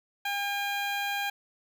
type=tone with notch filter; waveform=15% pulse; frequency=806 Hz; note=G5; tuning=48 cents sharp; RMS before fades=-31 dBFS; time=0.25-1.3 s; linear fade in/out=5 ms; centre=8500 Hz; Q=1.6; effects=none